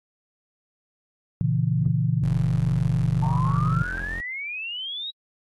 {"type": "chord", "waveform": "sine", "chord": "A# diminished", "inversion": "none", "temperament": "equal", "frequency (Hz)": [116.54, 138.59, 164.81], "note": ["A#2", "C#3", "E3"], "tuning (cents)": [0, 0, 0], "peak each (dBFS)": -24, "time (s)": [1.41, 3.82], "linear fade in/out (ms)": 0}
{"type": "tone", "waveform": "35% pulse", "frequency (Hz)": 43.65, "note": "F1", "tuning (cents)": 0, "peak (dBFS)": -30, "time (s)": [2.23, 4.21], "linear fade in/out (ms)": 10}
{"type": "exponential sweep", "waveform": "sine", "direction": "up", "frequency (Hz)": [881, 3867], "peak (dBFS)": -29, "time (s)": [3.22, 5.11], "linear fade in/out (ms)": 10}
{"effects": ["AAC 32 kbps"]}